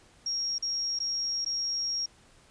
sine tone with dropouts, 5588 Hz, F8, in tune, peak -28 dBFS, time 0.26-2.06 s, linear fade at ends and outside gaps 5 ms, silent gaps 0.583-0.624 / 0.99-1.001 / 1.448-1.461 s, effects pink hiss -59 dBFS RMS until 2.5 s + resampled to 22050 Hz

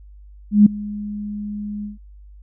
sine tone with ADSR envelope, 207.6 Hz, G#3, in tune, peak -4 dBFS, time 0.51-1.98 s, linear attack 150 ms, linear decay 6 ms, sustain -21 dB, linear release 140 ms, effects added 50 Hz sine -40 dBFS peak until 2.42 s

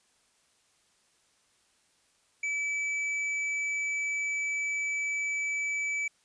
triangle tone with hard clipping, 2301 Hz, D7, 36 cents flat, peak -30 dBFS, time 2.43-6.08 s, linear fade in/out 5 ms, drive 9 dB, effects white hiss -68 dBFS RMS until 6.24 s + resampled to 22050 Hz

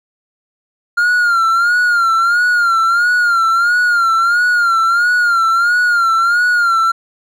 triangle tone with vibrato, 1400 Hz, F6, 4 cents sharp, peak -8 dBFS, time 0.97-6.92 s, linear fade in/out 10 ms, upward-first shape sine, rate 1.5 Hz, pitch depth 80 cents each way, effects none

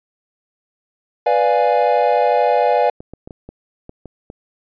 triangle chord, B diminished seventh, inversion none, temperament equal, 493.9 / 587.3 / 698.5 / 830.6 Hz, B4 / D5 / F5 / Ab5, 0 / 0 / 0 / 0 cents, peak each -16 dBFS, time 1.26-2.9 s, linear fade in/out 5 ms
clicks, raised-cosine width 2 ms, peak -21 dBFS, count 8, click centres 3.005 / 3.136 / 3.275 / 3.308 / 3.49 / 3.894 / 4.057 / 4.301 s
effects resampled to 11025 Hz

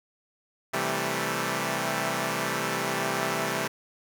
5% pulse chord, A minor seventh, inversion first, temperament equal, 130.81 / 164.81 / 196 / 220 Hz, C3 / E3 / G3 / A3, 0 / 0 / 0 / 0 cents, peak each -21 dBFS, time 0.73-3.68 s, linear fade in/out 10 ms, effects none

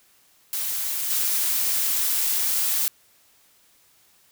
blue noise with level steps, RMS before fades -27 / -23 dBFS, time 0.53-2.88 s, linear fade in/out 0 ms, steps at 1.1 s, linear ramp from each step 5 ms, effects white hiss -59 dBFS RMS until 4.31 s

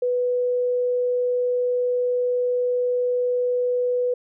sine tone, 493.9 Hz, B4, in tune, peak -19 dBFS, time 0.02-4.14 s, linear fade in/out 5 ms, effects none

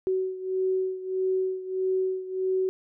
sine beating tone pair, 375.1 / 376.7 Hz, F#4 / F#4, +24 / +31 cents, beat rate 1.6 Hz, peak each -26 / -30 dBFS, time 0.07-2.69 s, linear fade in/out 0 ms, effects none

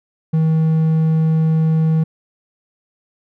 triangle tone, 159.5 Hz, D#3, 43 cents sharp, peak -10 dBFS, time 0.33-2.04 s, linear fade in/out 10 ms, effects none

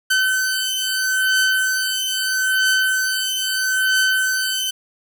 sawtooth beating tone pair, 1526 / 1526.77 Hz, G6 / G6, -47 / -46 cents, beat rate 0.77 Hz, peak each -17 / -16 dBFS, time 0.1-4.71 s, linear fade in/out 10 ms, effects none

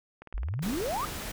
click train, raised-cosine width 0.5 ms, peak -30 dBFS, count 15, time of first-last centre 0.22-0.965 s, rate 18.8 Hz
sine exponential sweep, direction up, 42.02 to 1273 Hz, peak -29 dBFS, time 0.34-1.05 s, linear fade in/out 0 ms
pink noise, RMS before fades -37 dBFS, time 0.62-1.32 s, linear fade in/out 10 ms
effects none

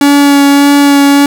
45% pulse tone with vibrato, 283.4 Hz, C#4, 38 cents sharp, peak -3 dBFS, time 0.01-1.26 s, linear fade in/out 2 ms, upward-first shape sine, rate 1.7 Hz, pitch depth 12 cents each way, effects none

